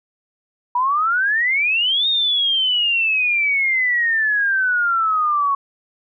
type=exponential two-way sweep; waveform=sine; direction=up then down; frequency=958 to 3729 to 1102 Hz; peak=-15 dBFS; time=0.75-5.55 s; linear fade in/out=5 ms; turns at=2.08 s; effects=none